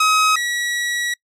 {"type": "tone pair in turn", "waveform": "sawtooth", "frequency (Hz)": [1270, 1925.7], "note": ["D#6", "B6"], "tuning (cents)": [35, -44], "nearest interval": "perfect fifth", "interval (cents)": 721, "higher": "second", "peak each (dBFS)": [-9, -16], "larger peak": "first", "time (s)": [[0, 0.36], [0.36, 1.14]], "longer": "second", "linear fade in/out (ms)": 5, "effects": ["noise-tail reverb RT60 0.1 s tail -26 dB re dry", "low-pass 10000 Hz 12 dB/octave"]}